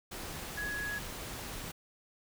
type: tone in noise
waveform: sine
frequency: 1675 Hz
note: G#6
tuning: 14 cents sharp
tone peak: -35 dBFS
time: 0.57-0.99 s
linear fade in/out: 10 ms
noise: pink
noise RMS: -42 dBFS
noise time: 0.11-1.72 s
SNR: +4 dB
effects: none